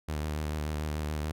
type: tone with vibrato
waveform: sawtooth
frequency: 76 Hz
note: D#2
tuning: 40 cents flat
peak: -27 dBFS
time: 0.08-1.32 s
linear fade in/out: 10 ms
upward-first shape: square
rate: 6.9 Hz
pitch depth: 26 cents each way
effects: none